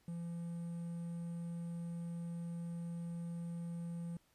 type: tone with quantisation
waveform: triangle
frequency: 170 Hz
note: F3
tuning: 46 cents flat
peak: -38 dBFS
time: 0.08-4.17 s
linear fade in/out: 2 ms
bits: 11
effects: pink hiss -73 dBFS RMS until 4.34 s + resampled to 32000 Hz